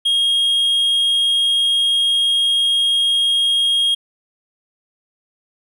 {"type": "tone", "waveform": "triangle", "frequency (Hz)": 3257, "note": "G#7", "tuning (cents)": -34, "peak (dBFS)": -12, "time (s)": [0.05, 3.95], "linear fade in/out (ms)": 10, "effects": []}